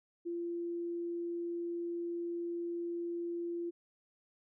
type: tone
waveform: sine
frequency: 343.1 Hz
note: F4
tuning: 31 cents flat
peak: -35 dBFS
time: 0.25-3.71 s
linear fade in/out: 20 ms
effects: none